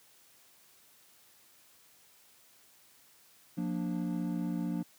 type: chord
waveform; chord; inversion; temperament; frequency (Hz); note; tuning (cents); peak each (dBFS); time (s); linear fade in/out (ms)
triangle; Bb major; second; equal with one note detuned; 177.46 / 233.1 / 293.7; F3 / Bb3 / D4; +28 / 0 / 0; -32 / -35 / -35; 3.57-4.83; 10
effects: white hiss -62 dBFS RMS until 4.98 s + high-pass 80 Hz 12 dB/octave